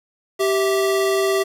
square tone pair together, 389.5 / 655 Hz, G4 / E5, -11 / -11 cents, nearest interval major sixth, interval 900 cents, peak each -18 / -24 dBFS, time 0.39-1.44 s, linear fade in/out 20 ms, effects resampled to 32000 Hz + 7-bit

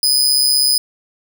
sawtooth tone with amplitude modulation, 5000 Hz, D#8, 8 cents sharp, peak -6 dBFS, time 0.03-0.78 s, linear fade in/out 2 ms, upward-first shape sine, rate 136 Hz, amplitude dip 60%, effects none

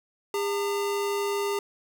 square tone pair together, 404 / 907 Hz, G#4 / A#5, -48 / -48 cents, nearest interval octave + major second, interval 1400 cents, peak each -27 / -34 dBFS, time 0.34-1.59 s, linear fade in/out 2 ms, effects none

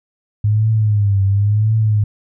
sine tone with vibrato, 103.83 Hz, G#2, in tune, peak -11 dBFS, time 0.44-2.04 s, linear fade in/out 5 ms, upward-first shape triangle, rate 0.95 Hz, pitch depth 120 cents each way, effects none

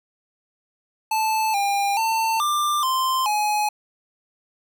square tone with pitch steps, 875 / 802 / 896 / 1188 / 1042 / 841 Hz, A5 / G5 / A5 / D6 / C6 / G#5, -10 / +39 / +31 / +20 / -7 / +22 cents, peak -20 dBFS, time 1.11-3.69 s, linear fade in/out 5 ms, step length 430 ms, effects none

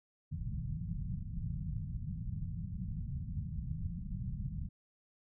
white low-pass noise, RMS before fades -39 dBFS, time 0.31-4.69 s, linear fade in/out 10 ms, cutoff 180 Hz, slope 48 dB/octave, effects none

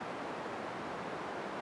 white band-pass noise, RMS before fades -41 dBFS, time 0-1.61 s, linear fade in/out 10 ms, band 180 to 1000 Hz, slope 12 dB/octave, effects resampled to 24000 Hz

